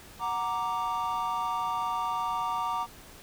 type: chord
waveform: triangle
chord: Gb augmented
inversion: none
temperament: equal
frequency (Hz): 740 / 932.3 / 1174.7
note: Gb5 / Bb5 / D6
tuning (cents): 0 / 0 / 0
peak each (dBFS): -34 / -29 / -30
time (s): 0.19-2.87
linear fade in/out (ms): 50
effects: pink hiss -50 dBFS RMS until 3.22 s